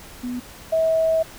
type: tone pair in turn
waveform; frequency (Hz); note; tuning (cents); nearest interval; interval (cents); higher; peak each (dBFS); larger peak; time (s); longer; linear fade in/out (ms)
sine; 246.9 / 646; B3 / E5; 0 / -35; octave + perfect fourth; 1665; second; -25 / -16; second; 0.23-0.4 / 0.72-1.23; second; 10
effects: pink hiss -42 dBFS RMS until 1.38 s